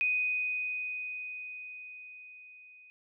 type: tone with level ramp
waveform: sine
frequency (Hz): 2494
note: D#7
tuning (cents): +3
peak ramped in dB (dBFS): -25 to -53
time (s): 0.01-2.9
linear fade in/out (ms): 0
effects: none

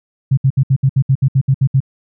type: tone bursts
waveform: sine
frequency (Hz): 134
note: C3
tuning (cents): +42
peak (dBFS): -8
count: 12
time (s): 0.31-1.804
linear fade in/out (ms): 10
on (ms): 64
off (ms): 66
effects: none

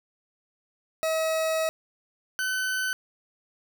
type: tone pair in turn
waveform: 40% pulse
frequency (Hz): 640 / 1515.6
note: D#5 / F#6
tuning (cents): +49 / +41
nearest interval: octave + minor third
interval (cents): 1492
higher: second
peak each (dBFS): -23 / -25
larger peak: first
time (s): 1.03-1.69 / 2.39-2.93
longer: first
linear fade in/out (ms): 0
effects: none

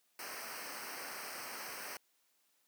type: noise with comb filter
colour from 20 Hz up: pink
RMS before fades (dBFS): -45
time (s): 0.19-1.97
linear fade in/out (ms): 2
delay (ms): 0.28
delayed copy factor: -0.85
effects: white hiss -75 dBFS RMS until 2.67 s + high-pass 200 Hz 12 dB/octave

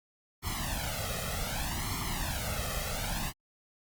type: noise with flanger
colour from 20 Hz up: pink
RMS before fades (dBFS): -34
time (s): 0.42-3.33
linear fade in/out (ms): 50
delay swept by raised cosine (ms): 0.93 to 1.58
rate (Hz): 0.65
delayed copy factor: +1
effects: Opus 48 kbps

